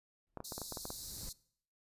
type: noise with exponential growth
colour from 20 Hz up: brown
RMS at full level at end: -46 dBFS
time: 0.27-1.29 s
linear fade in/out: 0 ms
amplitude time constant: 220 ms
type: clicks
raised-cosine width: 1 ms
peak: -28 dBFS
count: 9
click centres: 0.373 / 0.404 / 0.522 / 0.58 / 0.617 / 0.723 / 0.772 / 0.854 / 0.904 s
type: high-pass noise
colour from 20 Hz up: pink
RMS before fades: -46 dBFS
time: 0.44-1.33 s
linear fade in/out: 10 ms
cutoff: 3900 Hz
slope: 96 dB/octave
effects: noise-tail reverb RT60 0.6 s tail -21 dB re dry + resampled to 32000 Hz